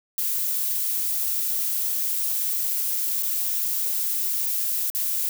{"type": "noise with dropouts", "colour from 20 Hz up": "violet", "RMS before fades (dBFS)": -25, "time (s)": [0.18, 5.29], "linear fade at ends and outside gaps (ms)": 1, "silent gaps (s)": [[3.226, 3.231], [4.901, 4.949]], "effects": []}